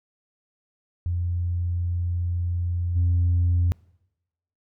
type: tone with level steps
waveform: sine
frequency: 87.31 Hz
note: F2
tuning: in tune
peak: -22 / -16 dBFS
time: 1.06-3.72 s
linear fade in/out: 0 ms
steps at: 2.95 s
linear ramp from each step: 20 ms
effects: noise-tail reverb RT60 0.9 s tail -26 dB re dry + tanh soft clip ceiling -15 dBFS